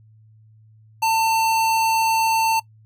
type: tone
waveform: square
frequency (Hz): 896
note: A5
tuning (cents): +31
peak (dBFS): -17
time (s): 1.02-2.6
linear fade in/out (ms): 10
effects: noise-tail reverb RT60 0.1 s tail -21 dB re dry + added 109 Hz sine -48 dBFS peak until 2.85 s